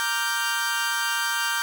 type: chord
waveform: sawtooth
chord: G minor seventh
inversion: first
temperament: equal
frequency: 932.3 / 1174.7 / 1396.9 / 1568 Hz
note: Bb5 / D6 / F6 / G6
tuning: 0 / 0 / 0 / 0 cents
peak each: -27 / -28 / -28 / -22 dBFS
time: 0-1.62 s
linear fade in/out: 0 ms
effects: none